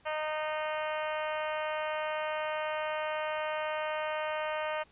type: harmonic tone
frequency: 308 Hz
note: D#4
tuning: 17 cents flat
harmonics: 2 / 3 / 4 / 5 / 6 / 7 / 8 / 9 / 10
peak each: -34 / -38 / -40 / -42 / -44 / -45 / -46 / -47 / -48 dBFS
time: 0.05-4.84 s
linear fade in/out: 20 ms
effects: pink hiss -63 dBFS RMS until 4.91 s + resampled to 8000 Hz